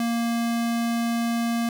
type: tone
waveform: square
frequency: 233.1 Hz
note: A#3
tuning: in tune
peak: -23 dBFS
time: 0-1.69 s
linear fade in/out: 2 ms
effects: none